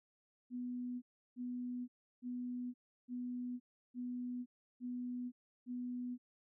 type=tone bursts; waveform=sine; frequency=246.9 Hz; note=B3; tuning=in tune; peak=-39 dBFS; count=7; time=0.5-6.18 s; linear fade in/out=50 ms; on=520 ms; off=340 ms; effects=none